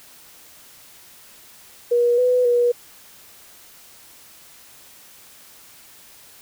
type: tone with pitch steps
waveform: sine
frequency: 479.8 / 498.4 / 482.5 Hz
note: A#4 / B4 / B4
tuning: +50 / +16 / -40 cents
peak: -14 dBFS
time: 1.91-2.72 s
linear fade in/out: 10 ms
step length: 270 ms
effects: white hiss -47 dBFS RMS until 6.41 s